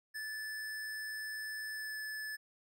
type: tone with pitch glide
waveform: square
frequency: 1744 to 1733 Hz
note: A6 to A6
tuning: -16 to -27 cents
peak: -40 dBFS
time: 0.14-2.37 s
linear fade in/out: 20 ms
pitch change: -11 cents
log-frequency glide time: 1.74-1.97 s
effects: none